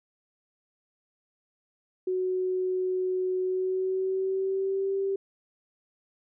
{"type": "tone with pitch glide", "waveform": "sine", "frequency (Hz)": [370, 390.6], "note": ["F#4", "G4"], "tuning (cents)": [0, -6], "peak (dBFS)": -25, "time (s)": [2.07, 5.16], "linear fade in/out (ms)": 5, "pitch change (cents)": 94, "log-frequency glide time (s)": [3.41, 4.95], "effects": []}